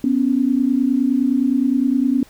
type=tone pair together; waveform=sine; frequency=248.2 / 277.9 Hz; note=B3 / C#4; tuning=+9 / +4 cents; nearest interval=major second; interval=195 cents; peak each=-17 dBFS; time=0.04-2.23 s; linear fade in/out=2 ms; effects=pink hiss -49 dBFS RMS until 2.29 s